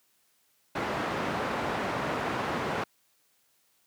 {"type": "low-pass noise", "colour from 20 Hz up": "white", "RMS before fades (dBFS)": -31, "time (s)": [0.75, 2.84], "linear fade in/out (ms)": 5, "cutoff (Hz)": 1200, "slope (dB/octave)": 12, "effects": ["white hiss -69 dBFS RMS until 3.86 s", "high-pass 100 Hz 12 dB/octave"]}